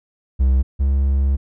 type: tone pair in turn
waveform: triangle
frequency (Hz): 65.41 / 68.37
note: C2 / C#2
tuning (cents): 0 / -23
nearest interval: minor second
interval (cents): 77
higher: second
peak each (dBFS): -10 / -12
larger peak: first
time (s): 0.39-0.63 / 0.79-1.37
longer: second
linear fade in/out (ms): 20
effects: none